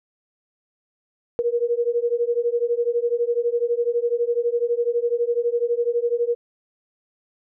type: beating tone pair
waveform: sine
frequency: 469.3 / 481.3 Hz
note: A#4 / B4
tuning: +12 / -45 cents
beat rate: 12 Hz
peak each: -22 dBFS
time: 1.39-6.35 s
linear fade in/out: 0 ms
effects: none